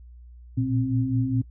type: tone cluster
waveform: sine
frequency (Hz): 115.4 / 120.3 / 263.9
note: A#2 / B2 / C4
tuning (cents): -17 / -45 / +15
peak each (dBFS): -28 / -25 / -25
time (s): 0.57-1.42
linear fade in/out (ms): 10
effects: noise-tail reverb RT60 0.1 s tail -21 dB re dry + added 60 Hz sine -43 dBFS peak until 1.5 s